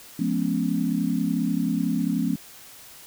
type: chord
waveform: sine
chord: C# dominant seventh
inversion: first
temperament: equal with one note detuned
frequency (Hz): 174.61 / 212.9 / 246.9 / 277.2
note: E#3 / G#3 / B3 / C#4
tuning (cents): 0 / +43 / 0 / 0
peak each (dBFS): -27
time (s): 0.19-2.36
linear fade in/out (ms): 5
effects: white hiss -46 dBFS RMS until 3.06 s